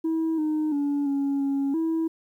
sine tone with pitch steps, 323.3 / 307.8 / 286.2 / 278.9 / 276.7 / 325.1 Hz, E4 / D#4 / D4 / C#4 / C#4 / E4, -34 / -19 / -45 / +11 / -3 / -24 cents, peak -20 dBFS, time 0.04-2.08 s, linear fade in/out 10 ms, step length 340 ms, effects tanh soft clip ceiling -21 dBFS + 10-bit

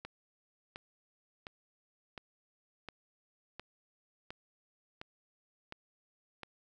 click train, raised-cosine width 0.3 ms, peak -27 dBFS, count 10, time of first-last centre 0.05-6.433 s, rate 1.41 Hz, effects none

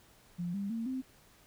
sine tone with pitch steps, 174.61 / 199.42 / 227.8 / 260.1 Hz, F3 / G3 / A#3 / C4, 0 / +30 / -40 / -10 cents, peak -33 dBFS, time 0.38-1.02 s, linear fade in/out 20 ms, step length 160 ms, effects pink hiss -62 dBFS RMS until 1.46 s

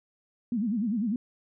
sine tone with vibrato, 220 Hz, A3, in tune, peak -25 dBFS, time 0.52-1.16 s, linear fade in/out 2 ms, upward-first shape sine, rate 10 Hz, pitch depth 210 cents each way, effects none

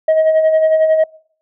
sine tone with tremolo, 633 Hz, D#5, 30 cents sharp, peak -5 dBFS, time 0.08-1.04 s, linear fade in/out 5 ms, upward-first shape sine, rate 11 Hz, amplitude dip 55%, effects noise-tail reverb RT60 0.6 s tail -25 dB re dry + tanh soft clip ceiling -7 dBFS

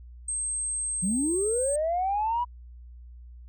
sine tone, 8360 Hz, C9, 2 cents flat, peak -27 dBFS, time 0.28-1.76 s, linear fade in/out 5 ms
sine linear sweep, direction up, 167.3 to 987.8 Hz, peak -23 dBFS, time 1.02-2.45 s, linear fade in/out 20 ms
effects tanh soft clip ceiling -19 dBFS + added 60 Hz sine -43 dBFS peak until 3.48 s

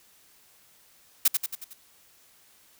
blue noise with echo, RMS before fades -19 dBFS, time 1.25-1.28 s, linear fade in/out 5 ms, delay 91 ms, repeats 5, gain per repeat -5 dB, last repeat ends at 1.735 s, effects white hiss -59 dBFS RMS until 2.79 s

